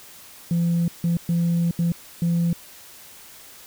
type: tone bursts at uneven times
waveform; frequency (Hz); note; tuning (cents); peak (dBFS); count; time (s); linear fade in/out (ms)
sine; 170.2; F3; -44; -16; 5; 0.51-0.88 / 1.04-1.17 / 1.29-1.71 / 1.79-1.92 / 2.22-2.53; 2
effects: tanh soft clip ceiling -16 dBFS + white hiss -45 dBFS RMS until 3.66 s